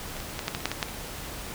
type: clicks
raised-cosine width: 0.2 ms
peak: -22 / -20 / -13 / -9 / -12 / -22 / -7 / -11 / -8 / -23 dBFS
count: 10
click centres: 0.167 / 0.203 / 0.392 / 0.481 / 0.549 / 0.605 / 0.656 / 0.716 / 0.828 / 0.886 s
effects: pink hiss -38 dBFS RMS until 1.54 s